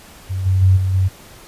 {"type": "tone with level steps", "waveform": "sine", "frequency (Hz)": 94.1, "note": "F#2", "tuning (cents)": 30, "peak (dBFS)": [-19, -12, -8, -15, -12], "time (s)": [0.29, 1.09], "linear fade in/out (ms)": 20, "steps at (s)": [0.45, 0.61, 0.76, 0.93], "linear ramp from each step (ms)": 20, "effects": ["pink hiss -42 dBFS RMS until 1.47 s", "resampled to 32000 Hz"]}